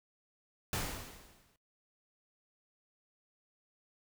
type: noise with exponential decay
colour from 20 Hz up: pink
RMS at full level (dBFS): -33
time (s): 0.73-1.56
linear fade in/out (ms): 1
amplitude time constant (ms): 180
effects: noise-tail reverb RT60 0.1 s tail -19 dB re dry